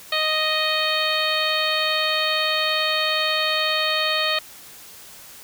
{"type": "harmonic tone", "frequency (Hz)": 622.3, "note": "D#5", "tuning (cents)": 0, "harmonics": [1, 2, 3, 4, 5, 6, 7], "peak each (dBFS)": [-27, -27, -27, -27, -27, -27, -27], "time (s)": [0.12, 4.39], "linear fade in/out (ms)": 5, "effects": ["white hiss -43 dBFS RMS until 5.43 s"]}